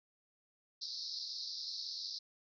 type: band-pass noise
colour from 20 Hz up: pink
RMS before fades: -43 dBFS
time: 0.81-2.19 s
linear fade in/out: 10 ms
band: 4000 to 5400 Hz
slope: 96 dB/octave
effects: none